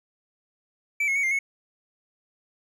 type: tone with pitch steps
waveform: triangle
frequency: 2315 / 2174 / 2237 / 2106 / 2196 Hz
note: D7 / C#7 / C#7 / C7 / C#7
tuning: -25 / -34 / +15 / +11 / -17 cents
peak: -20 dBFS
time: 1-1.39 s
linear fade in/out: 5 ms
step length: 78 ms
effects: none